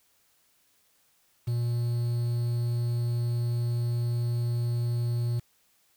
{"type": "tone with quantisation", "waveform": "triangle", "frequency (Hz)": 119.4, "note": "A#2", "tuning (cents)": 42, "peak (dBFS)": -23, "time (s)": [1.47, 5.4], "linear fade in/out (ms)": 10, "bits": 8, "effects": ["white hiss -67 dBFS RMS until 5.96 s"]}